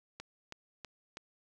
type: click train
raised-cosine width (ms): 0.2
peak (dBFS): -26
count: 4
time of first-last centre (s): 0.2-1.171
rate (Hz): 3.09
effects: none